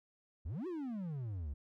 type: exponential two-way sweep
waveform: triangle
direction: up then down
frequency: 65.4 to 382.4 to 65.4 Hz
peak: -36 dBFS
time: 0.45-1.54 s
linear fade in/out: 10 ms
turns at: 0.67 s
effects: none